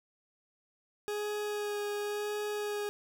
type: tone with vibrato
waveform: 40% pulse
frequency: 415.3 Hz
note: G#4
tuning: in tune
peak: -32 dBFS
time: 1.08-2.89 s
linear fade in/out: 0 ms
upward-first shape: sine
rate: 0.93 Hz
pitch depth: 12 cents each way
effects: none